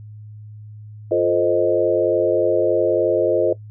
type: chord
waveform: sine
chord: F dominant seventh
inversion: none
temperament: equal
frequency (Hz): 349.2 / 440 / 523.3 / 622.3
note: F4 / A4 / C5 / Eb5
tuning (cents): 0 / 0 / 0 / 0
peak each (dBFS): -20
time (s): 1.11-3.53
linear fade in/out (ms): 5
effects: noise-tail reverb RT60 0.1 s tail -18 dB re dry + added 106 Hz sine -35 dBFS peak until 3.7 s